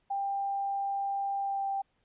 sine tone with pitch glide, 793 to 786.2 Hz, G5 to G5, +20 to +5 cents, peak -29 dBFS, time 0.1-1.82 s, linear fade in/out 10 ms, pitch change -15 cents, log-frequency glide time 1.4-1.68 s, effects pink hiss -74 dBFS RMS until 2.04 s + resampled to 8000 Hz

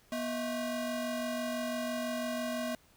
40% pulse ring-modulated tone, 440 Hz, A4, in tune, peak -29 dBFS, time 0.12-2.75 s, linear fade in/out 2 ms, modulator 197 Hz, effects pink hiss -64 dBFS RMS until 2.96 s

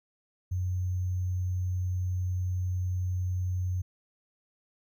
sine tone with sample-and-hold, 91.1 Hz, F#2, 26 cents flat, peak -27 dBFS, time 0.51-3.82 s, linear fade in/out 10 ms, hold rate 6300 Hz, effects none

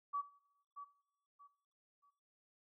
sine tone with echo, 1143 Hz, D6, 47 cents flat, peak -35 dBFS, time 0.13-0.22 s, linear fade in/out 20 ms, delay 630 ms, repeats 3, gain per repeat -11 dB, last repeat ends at 2.11 s, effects noise-tail reverb RT60 0.9 s tail -19 dB re dry

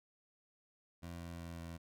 20% pulse tone with pitch steps, 85.7 / 85.06 / 84.42 / 83.79 Hz, F2 / F2 / E2 / E2, -32 / -45 / +42 / +29 cents, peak -40 dBFS, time 1.02-1.78 s, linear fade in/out 20 ms, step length 190 ms, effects none

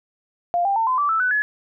sine tone with pitch steps, 698.5 / 793.1 / 900.6 / 1022.7 / 1161.2 / 1318.6 / 1497.3 / 1700.2 Hz, F5 / G5 / A5 / C6 / D6 / E6 / F#6 / G#6, 0 / +20 / +40 / -40 / -20 / 0 / +20 / +40 cents, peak -17 dBFS, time 0.54-1.42 s, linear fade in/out 0 ms, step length 110 ms, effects none

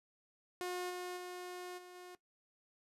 sawtooth tone with level steps, 360 Hz, F#4, 47 cents flat, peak -34 / -37 / -40 / -48 / -46 dBFS, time 0.61-2.15 s, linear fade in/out 0 ms, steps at 0.89 / 1.16 / 1.77 / 1.94 s, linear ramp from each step 20 ms, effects noise-tail reverb RT60 0.1 s tail -17 dB re dry + resampled to 32000 Hz

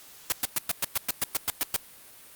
white noise bursts, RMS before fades -25 dBFS, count 12, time 0.3-1.762 s, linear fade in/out 0 ms, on 21 ms, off 110 ms, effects white hiss -50 dBFS RMS until 2.35 s + Opus 48 kbps

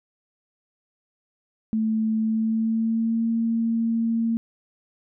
sine tone with pitch glide, 220 to 228.4 Hz, A3 to A#3, 0 to -35 cents, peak -20 dBFS, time 1.73-4.37 s, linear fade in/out 0 ms, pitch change +65 cents, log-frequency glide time 2.19-3.27 s, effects none

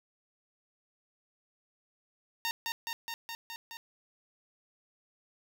10% pulse tone with echo, 920 Hz, A#5, 23 cents flat, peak -22 dBFS, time 2.45-2.51 s, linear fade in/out 0 ms, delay 210 ms, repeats 6, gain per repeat -2 dB, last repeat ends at 3.77 s, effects none

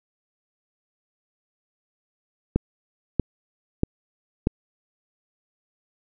click train, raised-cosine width 3 ms, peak -6 dBFS, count 4, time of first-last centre 2.56-4.471 s, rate 1.57 Hz, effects none

